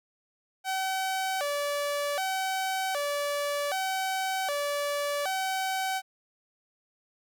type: tone with vibrato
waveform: sawtooth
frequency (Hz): 663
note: E5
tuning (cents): +10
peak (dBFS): -24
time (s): 0.64-6.02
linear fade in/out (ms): 50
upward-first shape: square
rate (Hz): 0.65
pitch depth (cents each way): 240
effects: none